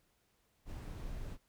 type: noise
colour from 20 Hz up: brown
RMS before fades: -43 dBFS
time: 0.65-1.38 s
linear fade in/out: 50 ms
effects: pink hiss -75 dBFS RMS until 1.48 s